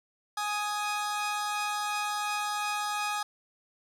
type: tone pair together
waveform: sawtooth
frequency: 833 / 1248.1 Hz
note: G#5 / D#6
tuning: +5 / +5 cents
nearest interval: perfect fifth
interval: 700 cents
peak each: -28 / -29 dBFS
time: 0.37-3.23 s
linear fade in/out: 5 ms
effects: low-pass 11000 Hz 12 dB/octave + 10-bit